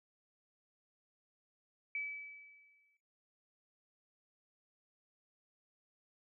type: tone with exponential decay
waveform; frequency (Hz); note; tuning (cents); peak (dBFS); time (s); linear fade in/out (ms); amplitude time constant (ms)
sine; 2297; D7; -39; -35; 1.95-2.97; 2; 220
effects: noise-tail reverb RT60 0.4 s tail -18 dB re dry